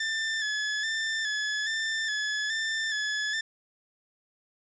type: tone with vibrato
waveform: sawtooth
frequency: 1746 Hz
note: A6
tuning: 14 cents flat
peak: -24 dBFS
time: 0-3.41 s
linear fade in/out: 5 ms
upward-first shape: square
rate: 1.2 Hz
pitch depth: 37 cents each way
effects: resampled to 16000 Hz + 9-bit